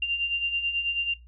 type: beating tone pair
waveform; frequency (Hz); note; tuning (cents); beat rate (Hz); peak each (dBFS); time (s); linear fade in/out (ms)
sine; 2776 / 2785.2; F7 / F7; -11 / -5; 9.2; -32 / -25; 0.02-1.14; 5
effects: noise-tail reverb RT60 0.2 s tail -23 dB re dry + added 60 Hz sine -47 dBFS peak until 1.27 s